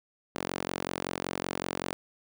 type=tone with high-pass filter; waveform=sawtooth; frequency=45.29 Hz; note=F#1; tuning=36 cents flat; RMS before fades=-35 dBFS; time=0.35-1.93 s; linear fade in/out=0 ms; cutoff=290 Hz; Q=0.78; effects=none